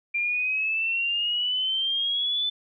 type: exponential sweep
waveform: sine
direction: up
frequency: 2378 to 3520 Hz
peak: -23 dBFS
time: 0.14-2.5 s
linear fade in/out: 10 ms
effects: none